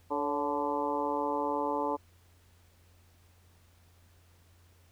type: harmonic tone with a mistuned harmonic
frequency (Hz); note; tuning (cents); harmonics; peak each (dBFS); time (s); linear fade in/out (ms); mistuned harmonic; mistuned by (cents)
145.7; D3; -13; 2 / 3 / 4 / 5 / 6 / 7 / 8; -36 / -36 / -36 / -45 / -33 / -36 / -44; 0.1-1.97; 20; 4; -54
effects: added 87 Hz sine -60 dBFS peak until 4.91 s + pink hiss -66 dBFS RMS until 4.91 s